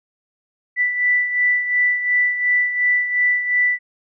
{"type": "beating tone pair", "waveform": "sine", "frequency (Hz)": [1975.5, 1978.3], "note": ["B6", "B6"], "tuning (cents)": [0, 2], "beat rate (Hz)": 2.8, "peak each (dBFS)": [-16, -23], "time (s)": [0.76, 3.79], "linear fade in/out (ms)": 50, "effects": []}